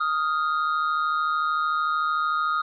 triangle tone pair together, 1244.5 / 1397.9 Hz, D#6 / F6, 0 / +1 cents, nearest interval major second, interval 201 cents, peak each -21 / -26 dBFS, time 0-2.62 s, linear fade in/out 10 ms, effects resampled to 11025 Hz

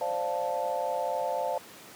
sine chord, D minor seventh, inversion third, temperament equal, 523.3 / 587.3 / 698.5 / 880 Hz, C5 / D5 / F5 / A5, 0 / 0 / 0 / 0 cents, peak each -33 dBFS, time 0.01-1.58 s, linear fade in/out 2 ms, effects pink hiss -48 dBFS RMS until 1.95 s + high-pass 200 Hz 12 dB/octave

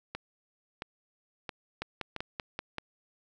two click trains, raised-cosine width 0.3 ms, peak -18 / -20 dBFS, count 6 / 4, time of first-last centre 1.82-2.783 / 0.15-2.163 s, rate 5.19 / 1.49 Hz, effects none

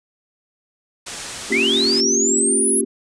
white low-pass noise, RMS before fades -32 dBFS, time 1.06-2.01 s, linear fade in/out 10 ms, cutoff 9300 Hz, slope 48 dB/octave
sine chord, G half-diminished seventh, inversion first, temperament equal, 233.1 / 277.2 / 349.2 / 392 Hz, Bb3 / Db4 / F4 / G4, 0 / 0 / 0 / 0 cents, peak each -24 / -25 / -26 / -22 dBFS, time 1.5-2.85 s, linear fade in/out 10 ms
sine linear sweep, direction up, 1947 to 10860 Hz, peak -16 dBFS, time 1.52-2.81 s, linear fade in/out 5 ms
effects none

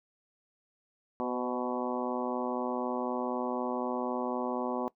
harmonic tone with a mistuned harmonic, 124 Hz, B2, 7 cents sharp, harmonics 2 / 3 / 4 / 5 / 6 / 7 / 8 / 9, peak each -35 / -37 / -38 / -39 / -40 / -40 / -41 / -42 dBFS, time 1.2-4.88 s, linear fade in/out 0 ms, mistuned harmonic 4, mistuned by +33 cents, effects noise-tail reverb RT60 0.1 s tail -20 dB re dry

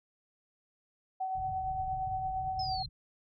sine tone with tremolo, 756 Hz, F#5, 37 cents sharp, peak -30 dBFS, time 1.2-2.83 s, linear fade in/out 10 ms, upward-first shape triangle, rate 8.7 Hz, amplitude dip 40%
white low-pass noise, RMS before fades -44 dBFS, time 1.35-2.89 s, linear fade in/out 5 ms, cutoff 140 Hz, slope 48 dB/octave
sine exponential sweep, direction down, 5274 to 4100 Hz, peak -37 dBFS, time 2.59-2.86 s, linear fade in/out 5 ms
effects none

